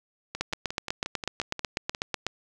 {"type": "two click trains", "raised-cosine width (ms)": 0.2, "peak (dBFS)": [-10, -16], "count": [16, 10], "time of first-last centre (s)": [[0.41, 2.266], [0.35, 1.949]], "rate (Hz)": [8.08, 5.63], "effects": []}